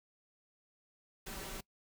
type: noise with comb filter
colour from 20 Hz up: pink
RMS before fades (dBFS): -44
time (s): 1.26-1.61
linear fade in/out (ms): 10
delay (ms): 5.2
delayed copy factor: +0.65
effects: noise-tail reverb RT60 0.1 s tail -23 dB re dry